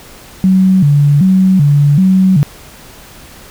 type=tone with vibrato; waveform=sine; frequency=164.81 Hz; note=E3; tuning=in tune; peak=-5 dBFS; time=0.44-2.43 s; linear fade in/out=0 ms; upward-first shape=square; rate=1.3 Hz; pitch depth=230 cents each way; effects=pink hiss -36 dBFS RMS until 3.5 s